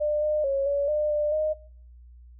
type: tone with pitch steps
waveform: sine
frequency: 598 / 606 / 549 / 567 / 602 / 596 / 617 Hz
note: D5 / D#5 / C#5 / C#5 / D5 / D5 / D#5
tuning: +31 / -46 / -17 / +39 / +43 / +25 / -15 cents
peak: -22 dBFS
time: 0-1.54 s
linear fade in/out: 20 ms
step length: 220 ms
effects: noise-tail reverb RT60 0.5 s tail -21 dB re dry + added 60 Hz sine -46 dBFS peak until 2.39 s